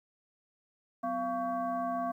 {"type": "tone with frequency modulation", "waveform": "sine", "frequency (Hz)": 689, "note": "F5", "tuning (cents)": -24, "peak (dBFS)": -30, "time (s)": [1.03, 2.12], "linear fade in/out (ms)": 10, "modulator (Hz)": 437, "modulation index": 1, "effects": ["11-bit"]}